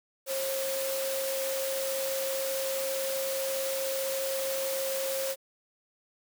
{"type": "tone in noise", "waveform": "sine", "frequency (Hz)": 537, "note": "C5", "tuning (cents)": 45, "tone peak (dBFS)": -30, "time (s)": [0.26, 5.36], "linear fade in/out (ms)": 50, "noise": "white", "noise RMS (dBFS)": -35, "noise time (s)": [0.26, 5.36], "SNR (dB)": 2, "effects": ["high-pass 300 Hz 12 dB/octave"]}